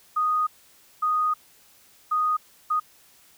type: tone bursts at uneven times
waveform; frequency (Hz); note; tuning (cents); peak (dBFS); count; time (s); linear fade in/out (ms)
sine; 1241; D#6; -5; -20; 4; 0.16-0.47 / 1.02-1.34 / 2.11-2.37 / 2.7-2.8; 10
effects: white hiss -56 dBFS RMS until 3.37 s